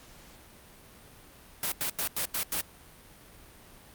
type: noise bursts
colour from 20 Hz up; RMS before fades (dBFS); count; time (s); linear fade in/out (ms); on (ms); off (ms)
white; -30; 6; 1.63-2.61; 2; 90; 88
effects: pink hiss -53 dBFS RMS until 3.94 s + Opus 48 kbps